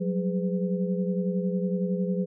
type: tone cluster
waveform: sine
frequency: 182.8 / 193.7 / 411.7 / 504 Hz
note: F#3 / G3 / G#4 / B4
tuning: -21 / -20 / -15 / +35 cents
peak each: -26 / -32 / -34 / -33 dBFS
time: 0-2.26 s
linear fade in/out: 20 ms
effects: none